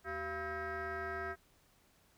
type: tone with frequency modulation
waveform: sine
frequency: 989 Hz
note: B5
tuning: 2 cents sharp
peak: -36 dBFS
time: 0.04-1.36 s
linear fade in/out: 50 ms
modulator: 303 Hz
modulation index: 2.7
effects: tanh soft clip ceiling -34 dBFS + pink hiss -69 dBFS RMS until 2.17 s